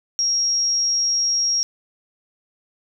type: tone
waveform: sine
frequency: 5600 Hz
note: F8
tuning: 4 cents sharp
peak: -17 dBFS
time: 0.19-1.63 s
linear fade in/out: 0 ms
effects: none